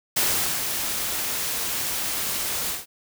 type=noise with ADSR envelope; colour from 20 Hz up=white; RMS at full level=-21 dBFS; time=0.16-2.86 s; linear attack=10 ms; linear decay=410 ms; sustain=-6 dB; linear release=160 ms; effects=none